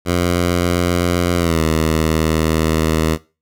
10% pulse tone with pitch glide, 87.7 to 79.5 Hz, F2 to D#2, +8 to +38 cents, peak -6 dBFS, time 0.05-3.18 s, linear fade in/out 50 ms, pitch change -170 cents, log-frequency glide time 1.36-1.62 s, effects noise-tail reverb RT60 0.3 s tail -19 dB re dry

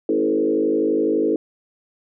sine tone with frequency modulation, 380 Hz, F#4, 46 cents sharp, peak -16 dBFS, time 0.09-1.36 s, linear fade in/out 2 ms, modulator 51.9 Hz, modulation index 2, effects none

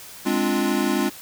square chord, D half-diminished seventh, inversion second, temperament equal, 207.7 / 261.6 / 293.7 / 349.2 Hz, Ab3 / C4 / D4 / F4, 0 / 0 / 0 / 0 cents, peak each -26 dBFS, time 0.25-1.1 s, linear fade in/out 20 ms, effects white hiss -41 dBFS RMS until 1.21 s

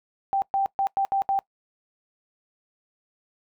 sine tone bursts at uneven times, 784 Hz, G5, in tune, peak -20 dBFS, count 6, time 0.33-0.42 / 0.54-0.66 / 0.79-0.87 / 0.97-1.05 / 1.12-1.22 / 1.29-1.39 s, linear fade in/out 0 ms, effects noise-tail reverb RT60 0.1 s tail -22 dB re dry

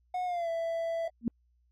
triangle tone with pitch glide, 728 to 663.7 Hz, F#5 to E5, -28 to +12 cents, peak -28 dBFS, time 0.14-1.08 s, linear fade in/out 5 ms, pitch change -160 cents, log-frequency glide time 0.25-0.49 s
sine tone with exponential growth, 233.1 Hz, A#3, in tune, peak -21 dBFS, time 1.21-1.28 s, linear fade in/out 2 ms, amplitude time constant 15 ms
effects added 60 Hz sine -66 dBFS peak until 1.71 s + AAC 48 kbps

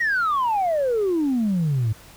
sine exponential sweep, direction down, 1932 to 103.83 Hz, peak -17 dBFS, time 0-1.93 s, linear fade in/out 10 ms, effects tanh soft clip ceiling -16 dBFS + pink hiss -47 dBFS RMS until 2.16 s

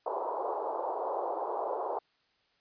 white band-pass noise, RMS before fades -34 dBFS, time 0.06-1.99 s, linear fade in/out 5 ms, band 380 to 1000 Hz, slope 48 dB/octave, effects white hiss -71 dBFS RMS until 2.6 s + resampled to 11025 Hz

